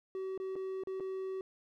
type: tone with dropouts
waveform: triangle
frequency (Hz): 380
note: F#4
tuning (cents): +46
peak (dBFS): -34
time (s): 0.15-1.41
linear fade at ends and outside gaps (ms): 1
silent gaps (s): 0.377-0.4 / 0.556-0.562 / 0.836-0.872 / 0.999-1.005
effects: none